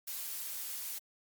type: noise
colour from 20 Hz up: blue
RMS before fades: -40 dBFS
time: 0.07-0.99 s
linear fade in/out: 10 ms
effects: Opus 48 kbps